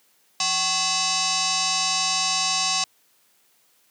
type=tone with frequency modulation; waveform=sine; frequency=758 Hz; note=F#5; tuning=42 cents sharp; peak=-20 dBFS; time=0.4-2.84 s; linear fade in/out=2 ms; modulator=930 Hz; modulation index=6.8; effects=white hiss -62 dBFS RMS until 3.9 s + high-pass 150 Hz 12 dB/octave